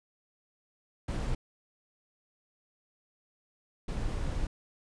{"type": "noise bursts at uneven times", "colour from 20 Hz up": "brown", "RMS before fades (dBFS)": -32, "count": 2, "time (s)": [[1.08, 1.35], [3.88, 4.47]], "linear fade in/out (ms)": 5, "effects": ["resampled to 22050 Hz"]}